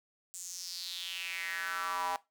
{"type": "tone with high-pass filter sweep", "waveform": "square", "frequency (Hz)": 89.4, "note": "F2", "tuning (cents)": 41, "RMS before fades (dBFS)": -38, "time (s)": [0.34, 2.16], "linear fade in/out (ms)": 0, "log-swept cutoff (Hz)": [7700, 850], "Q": 4.6, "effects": ["noise-tail reverb RT60 0.2 s tail -18 dB re dry"]}